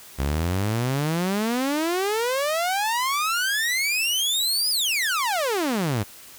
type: exponential two-way sweep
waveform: sawtooth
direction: up then down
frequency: 65.41 to 5100 to 94.8 Hz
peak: -18 dBFS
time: 0.18-6.04 s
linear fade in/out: 20 ms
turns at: 4.7 s
effects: white hiss -45 dBFS RMS until 6.38 s